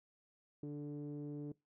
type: tone with low-pass filter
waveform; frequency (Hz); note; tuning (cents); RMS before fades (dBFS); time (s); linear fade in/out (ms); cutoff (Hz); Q
sawtooth; 146.5; D3; -4; -44; 0.63-1.52; 2; 360; 8.2
effects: noise-tail reverb RT60 0.2 s tail -22 dB re dry